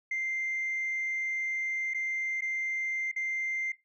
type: tone with dropouts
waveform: sine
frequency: 2091 Hz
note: C7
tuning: 2 cents flat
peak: -28 dBFS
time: 0.11-3.72 s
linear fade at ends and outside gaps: 5 ms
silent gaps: 1.937-1.944 / 2.409-2.419 / 3.116-3.161 s
effects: noise-tail reverb RT60 0.2 s tail -17 dB re dry + tanh soft clip ceiling -26 dBFS